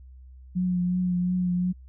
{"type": "tone with vibrato", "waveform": "sine", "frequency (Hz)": 180, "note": "F#3", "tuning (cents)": -47, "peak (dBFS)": -22, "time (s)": [0.55, 1.73], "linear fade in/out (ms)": 20, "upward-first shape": "triangle", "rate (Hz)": 2.8, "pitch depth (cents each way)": 28, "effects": ["added 64 Hz sine -44 dBFS peak until 1.88 s"]}